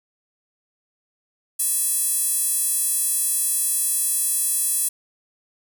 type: tone with high-pass filter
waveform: square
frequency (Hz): 370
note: F#4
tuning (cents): 0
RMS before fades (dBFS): -22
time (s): 1.59-4.89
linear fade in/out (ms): 10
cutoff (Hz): 10000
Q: 3.3
effects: none